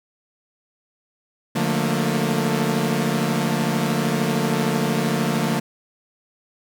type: chord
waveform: sawtooth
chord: Bb major seventh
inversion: first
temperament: equal with one note detuned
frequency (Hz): 146.83 / 177.97 / 220 / 233.1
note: D3 / F3 / A3 / Bb3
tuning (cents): 0 / +33 / 0 / 0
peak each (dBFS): -21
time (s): 1.55-5.6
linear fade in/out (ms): 10
effects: none